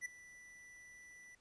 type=tone with ADSR envelope; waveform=square; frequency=1975.5 Hz; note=B6; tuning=in tune; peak=-38 dBFS; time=0.01-1.35 s; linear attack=44 ms; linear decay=10 ms; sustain=-18 dB; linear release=3 ms; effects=pink hiss -73 dBFS RMS until 1.4 s + resampled to 22050 Hz